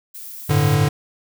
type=noise; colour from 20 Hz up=violet; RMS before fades=-35 dBFS; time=0.14-0.75 s; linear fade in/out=10 ms
type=chord; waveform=square; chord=G suspended second; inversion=none; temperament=equal; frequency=98 / 110 / 146.83 Hz; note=G2 / A2 / D3; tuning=0 / 0 / 0 cents; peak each=-22 / -21 / -17 dBFS; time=0.49-0.89 s; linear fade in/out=10 ms
effects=none